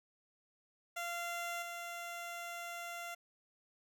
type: tone with level steps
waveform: 15% pulse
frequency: 690 Hz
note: F5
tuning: 21 cents flat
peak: -32 / -36 dBFS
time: 0.96-3.15 s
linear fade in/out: 10 ms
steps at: 1.62 s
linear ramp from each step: 5 ms
effects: none